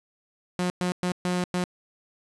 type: tone bursts at uneven times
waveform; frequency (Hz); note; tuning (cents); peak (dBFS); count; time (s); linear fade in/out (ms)
sawtooth; 179.5; F3; +48; -20; 5; 0.59-0.7 / 0.81-0.92 / 1.03-1.12 / 1.25-1.44 / 1.54-1.64; 0
effects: resampled to 24000 Hz + 8-bit